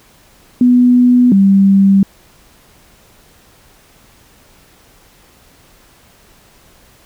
sine tone pair in turn, 246.9 / 195.67 Hz, B3 / G3, 0 / -3 cents, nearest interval major third, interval 403 cents, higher first, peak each -5 dBFS, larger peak neither, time 0.61-1.32 / 1.32-2.03 s, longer neither, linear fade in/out 2 ms, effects pink hiss -47 dBFS RMS until 7.05 s

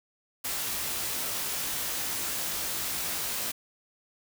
white noise with comb filter, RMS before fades -32 dBFS, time 0.44-3.52 s, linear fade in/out 10 ms, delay 19 ms, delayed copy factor +0.55, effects none

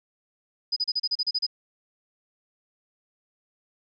sine tone bursts, 4978 Hz, D#8, in tune, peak -22 dBFS, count 10, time 0.72-1.466 s, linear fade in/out 10 ms, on 44 ms, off 34 ms, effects none

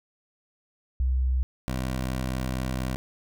sine / 15% pulse tone pair in turn, 64.1 / 64.1 Hz, C2 / C2, -35 / -35 cents, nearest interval unison, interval 0 cents, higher neither, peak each -21 dBFS, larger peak neither, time 1-1.43 / 1.68-2.96 s, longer second, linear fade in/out 0 ms, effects none

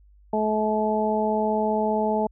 harmonic tone, 215.2 Hz, A3, 38 cents flat, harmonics 1 / 2 / 3 / 4, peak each -26 / -26 / -26 / -26 dBFS, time 0.33-2.27 s, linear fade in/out 5 ms, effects added 50 Hz sine -51 dBFS peak until 2.31 s

